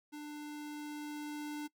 square tone with level ramp, 297.3 Hz, D4, 21 cents sharp, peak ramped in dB -44 to -39 dBFS, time 0.12-1.68 s, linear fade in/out 20 ms, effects noise-tail reverb RT60 0.1 s tail -22 dB re dry

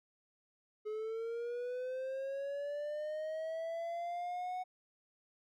triangle linear sweep, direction up, 424.3 to 740 Hz, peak -35 dBFS, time 0.85-4.64 s, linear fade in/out 20 ms, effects none

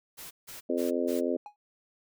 white noise bursts, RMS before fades -44 dBFS, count 4, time 0.17-1.21 s, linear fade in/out 20 ms, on 140 ms, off 160 ms
harmonic tone, 86.3 Hz, F2, 20 cents flat, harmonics 3 / 4 / 5 / 6 / 7, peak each -31 / -32 / -33 / -34 / -34 dBFS, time 0.69-1.37 s, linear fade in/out 10 ms
triangle tone with exponential decay, 830.6 Hz, G#5, in tune, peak -35 dBFS, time 1.46-1.56 s, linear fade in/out 1 ms, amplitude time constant 21 ms
effects none

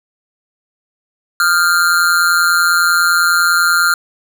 square tone with amplitude modulation, 1396.9 Hz, F6, in tune, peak -7 dBFS, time 1.4-3.94 s, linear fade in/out 2 ms, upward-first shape sine, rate 170 Hz, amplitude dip 80%, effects none

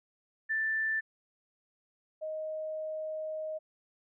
sine tone pair in turn, 1768 / 625.1 Hz, A6 / D#5, +8 / +8 cents, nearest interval octave + tritone, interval 1800 cents, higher first, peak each -28 / -34 dBFS, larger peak first, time 0.49-1.01 / 2.21-3.59 s, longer second, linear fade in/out 20 ms, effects none

